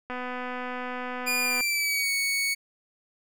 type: click train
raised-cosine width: 0.5 ms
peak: -20 dBFS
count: 378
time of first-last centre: 0.1-1.608 s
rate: 250 Hz
type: tone with pitch glide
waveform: sawtooth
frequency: 2425 to 2224 Hz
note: D#7 to C#7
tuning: -45 to +5 cents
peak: -21 dBFS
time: 1.26-2.55 s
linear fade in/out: 20 ms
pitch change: -150 cents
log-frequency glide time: 1.4-2.11 s
effects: none